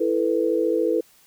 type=chord; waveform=sine; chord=E suspended fourth; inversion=none; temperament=equal with one note detuned; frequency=330.6 / 440 / 493.9 Hz; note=E4 / A4 / B4; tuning=+5 / 0 / 0 cents; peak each=-23 dBFS; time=0-1.01 s; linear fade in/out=10 ms; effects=white hiss -56 dBFS RMS until 1.26 s